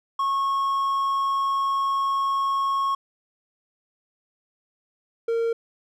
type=tone pair in turn; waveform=triangle; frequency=1095 / 460.4 Hz; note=C#6 / A#4; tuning=-22 / -22 cents; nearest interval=octave + minor third; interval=1500 cents; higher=first; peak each=-19 dBFS; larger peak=neither; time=0.19-2.95 / 5.28-5.53 s; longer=first; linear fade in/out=5 ms; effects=none